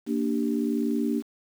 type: chord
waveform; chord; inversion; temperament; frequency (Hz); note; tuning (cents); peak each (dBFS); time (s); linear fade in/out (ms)
sine; G minor; first; equal; 233.1 / 293.7 / 392; Bb3 / D4 / G4; 0 / 0 / 0; -26 / -27 / -32; 0.06-1.23; 50
effects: 8-bit